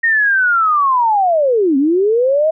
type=linear two-way sweep; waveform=sine; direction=down then up; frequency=1864.7 to 261.6 to 647 Hz; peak=-10 dBFS; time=0.03-2.51 s; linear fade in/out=10 ms; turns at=1.77 s; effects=none